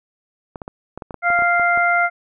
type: clicks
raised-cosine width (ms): 1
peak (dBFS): -17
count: 12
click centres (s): 0.558 / 0.618 / 0.679 / 0.976 / 1.022 / 1.108 / 1.143 / 1.303 / 1.39 / 1.422 / 1.597 / 1.775
type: harmonic tone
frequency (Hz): 697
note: F5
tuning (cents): -4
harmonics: 1 / 2 / 3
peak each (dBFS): -18 / -17 / -20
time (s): 1.22-2.1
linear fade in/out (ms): 50
effects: none